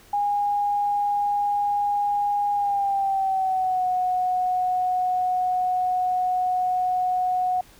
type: tone with pitch glide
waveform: sine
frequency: 818 to 733 Hz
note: G#5 to F#5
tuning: -26 to -16 cents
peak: -20 dBFS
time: 0.13-7.61 s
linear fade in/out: 5 ms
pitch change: -190 cents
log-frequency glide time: 2.54-3.86 s
effects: pink hiss -52 dBFS RMS until 7.79 s